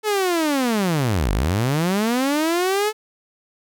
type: linear two-way sweep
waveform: sawtooth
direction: down then up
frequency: 437 to 43.65 to 437 Hz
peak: -14 dBFS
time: 0.03-2.93 s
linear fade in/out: 50 ms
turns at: 1.32 s
effects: none